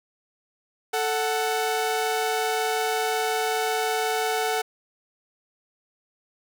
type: tone pair together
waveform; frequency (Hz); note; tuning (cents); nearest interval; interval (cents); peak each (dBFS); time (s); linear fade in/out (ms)
sawtooth; 440.7 / 743; A4 / F#5; +3 / +7; major sixth; 904; -22; 0.93-4.62; 10
effects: none